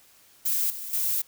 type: noise with level steps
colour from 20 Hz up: violet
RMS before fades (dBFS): -25 / -36 / -26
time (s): 0.45-1.22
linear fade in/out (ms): 10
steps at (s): 0.7 / 0.93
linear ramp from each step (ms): 2
effects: white hiss -57 dBFS RMS until 1.27 s